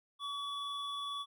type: tone pair together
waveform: triangle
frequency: 1136 / 3430 Hz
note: C#6 / A7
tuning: +42 / -45 cents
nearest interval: octave + perfect fifth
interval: 1913 cents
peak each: -38 / -39 dBFS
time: 0.19-1.26 s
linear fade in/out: 50 ms
effects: none